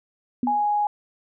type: tone with exponential decay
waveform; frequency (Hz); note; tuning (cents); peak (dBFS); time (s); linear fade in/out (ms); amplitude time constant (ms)
sine; 246.9; B3; 0; -18; 0.43-0.66; 2; 48
type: tone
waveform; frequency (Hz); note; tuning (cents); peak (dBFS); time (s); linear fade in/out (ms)
sine; 830.6; G#5; 0; -19; 0.47-0.87; 2
effects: none